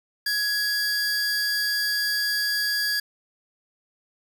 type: tone pair together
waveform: 45% pulse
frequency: 1671 / 4726 Hz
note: G#6 / D8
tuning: +10 / +10 cents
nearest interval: octave + tritone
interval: 1800 cents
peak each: -25 dBFS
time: 0.26-3 s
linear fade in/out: 5 ms
effects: 9-bit